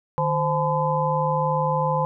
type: tone cluster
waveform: sine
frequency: 153.8 / 519 / 861 / 1014 Hz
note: D#3 / C5 / A5 / B5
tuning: -20 / -14 / -38 / +45 cents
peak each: -25 dBFS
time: 0.18-2.05 s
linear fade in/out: 0 ms
effects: none